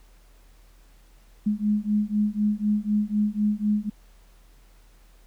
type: beating tone pair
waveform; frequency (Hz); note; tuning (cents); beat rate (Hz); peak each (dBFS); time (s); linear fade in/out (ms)
sine; 207.7 / 211.7; G#3 / G#3; 0 / +33; 4; -24; 1.46-3.9; 10
effects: added 40 Hz sine -51 dBFS peak until 5.26 s + pink hiss -61 dBFS RMS until 5.26 s